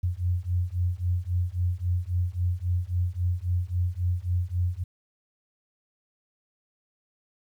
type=beating tone pair; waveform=sine; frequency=87.31 / 91.01 Hz; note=F2 / F#2; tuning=0 / -28 cents; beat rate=3.7 Hz; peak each=-27 dBFS; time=0.03-4.84 s; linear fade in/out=10 ms; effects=10-bit